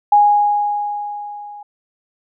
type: tone with level ramp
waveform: sine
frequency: 826 Hz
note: G#5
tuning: 10 cents flat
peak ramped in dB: -6 to -32 dBFS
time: 0.12-1.63 s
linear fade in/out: 5 ms
effects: none